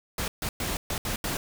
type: noise bursts at uneven times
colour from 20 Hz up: pink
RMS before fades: -30 dBFS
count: 6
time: 0.18-0.28 / 0.42-0.49 / 0.6-0.77 / 0.9-0.98 / 1.05-1.16 / 1.24-1.37 s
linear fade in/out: 2 ms
effects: none